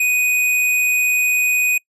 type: tone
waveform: square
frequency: 2489 Hz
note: D#7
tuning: in tune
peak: -15 dBFS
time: 0-1.78 s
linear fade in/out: 5 ms
effects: noise-tail reverb RT60 0.1 s tail -25 dB re dry + resampled to 32000 Hz